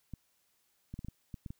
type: clicks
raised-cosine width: 5 ms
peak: -29 dBFS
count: 8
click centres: 0.137 / 0.94 / 0.991 / 1.047 / 1.085 / 1.342 / 1.462 / 1.505 s
effects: white hiss -74 dBFS RMS until 1.59 s